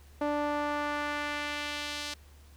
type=tone with band-pass filter sweep; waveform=sawtooth; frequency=293.7 Hz; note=D4; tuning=in tune; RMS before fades=-33 dBFS; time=0.21-2.14 s; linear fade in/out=5 ms; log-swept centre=650 to 4500 Hz; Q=1.1; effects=added 72 Hz sine -52 dBFS peak until 2.56 s + pink hiss -61 dBFS RMS until 2.56 s